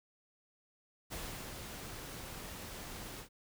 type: noise with ADSR envelope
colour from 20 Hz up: pink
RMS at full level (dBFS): -42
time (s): 1.1-3.29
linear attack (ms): 28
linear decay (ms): 340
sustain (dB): -4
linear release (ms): 100
effects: none